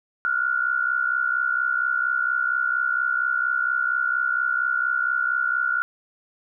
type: tone pair together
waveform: sine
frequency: 1396.9 / 1461.2 Hz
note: F6 / F#6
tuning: 0 / -22 cents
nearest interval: minor second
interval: 78 cents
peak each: -23 dBFS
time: 0.25-5.82 s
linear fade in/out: 0 ms
effects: none